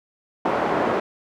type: band-pass noise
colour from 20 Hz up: pink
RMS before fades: -22 dBFS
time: 0.45-1 s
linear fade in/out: 5 ms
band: 360 to 1000 Hz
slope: 12 dB/octave
effects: none